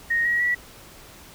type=tone with pitch steps; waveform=sine; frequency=1864.7 / 1903.9 / 1943.9 Hz; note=A#6 / A#6 / B6; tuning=0 / +36 / -28 cents; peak=-19 dBFS; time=0.1-0.55 s; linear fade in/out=10 ms; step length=150 ms; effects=pink hiss -46 dBFS RMS until 1.34 s

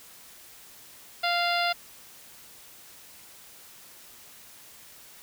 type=harmonic tone; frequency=696 Hz; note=F5; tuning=6 cents flat; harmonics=1 / 2 / 3 / 4 / 5 / 6 / 7; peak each=-27 / -30 / -32 / -33 / -34 / -35 / -35 dBFS; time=1.23-1.73 s; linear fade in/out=10 ms; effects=white hiss -50 dBFS RMS until 5.22 s

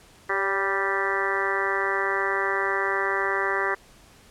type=harmonic tone with a mistuned harmonic; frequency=196 Hz; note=G3; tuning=in tune; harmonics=2 / 3 / 4 / 5 / 6 / 7 / 8 / 9 / 10; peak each=-29 / -35 / -34 / -32 / -30 / -35 / -31 / -30 / -30 dBFS; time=0.29-3.75 s; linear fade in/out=10 ms; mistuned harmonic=3; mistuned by=-43 cents; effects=pink hiss -53 dBFS RMS until 4.3 s + low-pass 11000 Hz 12 dB/octave

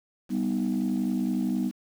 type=chord; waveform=sine; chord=G augmented; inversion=none; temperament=equal; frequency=196 / 246.9 / 311.1 Hz; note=G3 / B3 / D#4; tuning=0 / 0 / 0 cents; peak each=-27 / -26 / -30 dBFS; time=0.29-1.72 s; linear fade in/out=50 ms; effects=tanh soft clip ceiling -19 dBFS + 8-bit

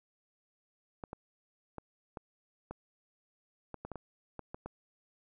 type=clicks; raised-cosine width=1 ms; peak=-27 dBFS; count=12; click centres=1.038 / 1.131 / 1.783 / 2.172 / 2.71 / 3.743 / 3.85 / 3.917 / 3.957 / 4.393 / 4.545 / 4.66 s; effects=none

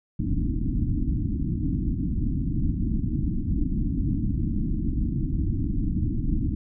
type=low-pass noise; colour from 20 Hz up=pink; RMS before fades=-25 dBFS; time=0.19-6.55 s; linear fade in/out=5 ms; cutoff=320 Hz; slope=96 dB/octave; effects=none

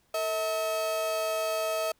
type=tone pair together; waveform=35% pulse; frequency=450.6 / 643.3 Hz; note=A4 / E5; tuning=+41 / -42 cents; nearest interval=tritone; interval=617 cents; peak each=-36 / -26 dBFS; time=0.14-1.92 s; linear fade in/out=5 ms; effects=pink hiss -68 dBFS RMS until 1.99 s

